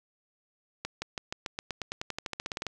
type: accelerating click train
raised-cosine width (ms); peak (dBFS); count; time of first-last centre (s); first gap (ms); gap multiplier
0.2; -16; 20; 0.85-2.667; 170; 0.93
effects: none